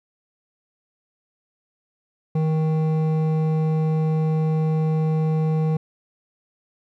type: tone with hard clipping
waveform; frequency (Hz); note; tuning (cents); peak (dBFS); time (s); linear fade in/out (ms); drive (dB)
triangle; 157.4; D#3; +20; -20; 2.35-5.77; 5; 14
effects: none